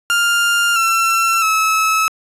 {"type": "tone with pitch steps", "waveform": "30% pulse", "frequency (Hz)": [1401, 1347.8, 1296.7], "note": ["F6", "E6", "E6"], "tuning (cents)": [5, 38, -29], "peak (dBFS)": -10, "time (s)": [0.1, 2.08], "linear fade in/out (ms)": 0, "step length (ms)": 660, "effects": ["resampled to 32000 Hz"]}